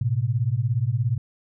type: beating tone pair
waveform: sine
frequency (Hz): 110 / 127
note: A2 / B2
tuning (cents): 0 / +49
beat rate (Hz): 17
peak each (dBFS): -23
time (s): 0.01-1.18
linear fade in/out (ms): 5
effects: none